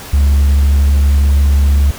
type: tone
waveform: sine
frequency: 70.5 Hz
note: C#2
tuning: 30 cents sharp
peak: -4 dBFS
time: 0.13-1.91 s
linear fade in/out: 5 ms
effects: tanh soft clip ceiling -6 dBFS + pink hiss -30 dBFS RMS until 1.98 s